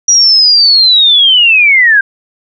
sine linear sweep, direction down, 5800 to 1568 Hz, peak -3 dBFS, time 0.08-2.01 s, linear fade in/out 5 ms, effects none

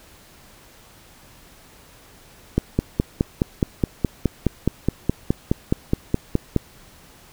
click train, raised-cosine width 3 ms, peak -4 dBFS, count 20, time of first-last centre 2.58-6.563 s, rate 4.77 Hz, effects pink hiss -49 dBFS RMS until 7.32 s

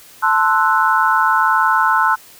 sine chord, F# half-diminished seventh, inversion first, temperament equal, 880 / 1046.5 / 1318.5 / 1480 Hz, A5 / C6 / E6 / F#6, 0 / 0 / 0 / 0 cents, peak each -17 dBFS, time 0.22-2.16 s, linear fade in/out 20 ms, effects white hiss -43 dBFS RMS until 2.39 s

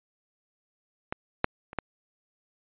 clicks, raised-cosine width 0.5 ms, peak -15 / -6 / -26 / -12 dBFS, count 4, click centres 1.125 / 1.444 / 1.731 / 1.787 s, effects resampled to 8000 Hz

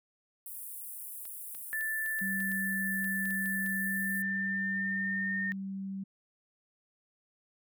pink high-pass noise, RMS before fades -43 dBFS, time 0.46-4.22 s, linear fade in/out 2 ms, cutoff 9400 Hz, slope 48 dB/octave
clicks, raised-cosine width 0.2 ms, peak -34 dBFS, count 12, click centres 1.254 / 1.549 / 1.81 / 2.062 / 2.19 / 2.404 / 2.518 / 3.044 / 3.255 / 3.307 / 3.458 / 3.663 s
sine tone with pitch glide, 1760 to 1827.3 Hz, A6 to A#6, 0 to -35 cents, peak -31 dBFS, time 1.73-5.52 s, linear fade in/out 0 ms, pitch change +65 cents, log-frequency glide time 3.66-5.35 s
sine tone, 193.8 Hz, G3, 20 cents flat, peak -35 dBFS, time 2.21-6.04 s, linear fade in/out 10 ms
effects none

